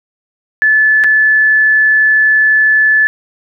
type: tone with dropouts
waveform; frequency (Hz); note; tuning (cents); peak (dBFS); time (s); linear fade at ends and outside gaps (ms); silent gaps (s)
sine; 1734; A6; -26; -6; 0.62-3.07; 0; 1.038-1.043
effects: none